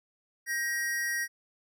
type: tone pair together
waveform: square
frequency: 1589 / 1889.7 Hz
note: G6 / A#6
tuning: +23 / +23 cents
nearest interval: minor third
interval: 300 cents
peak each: -39 / -30 dBFS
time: 0.46-1.28 s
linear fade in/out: 50 ms
effects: none